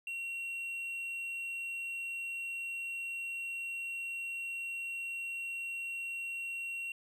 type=tone; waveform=triangle; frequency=2738 Hz; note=F7; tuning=35 cents flat; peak=-35 dBFS; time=0.07-6.92 s; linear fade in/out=2 ms; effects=none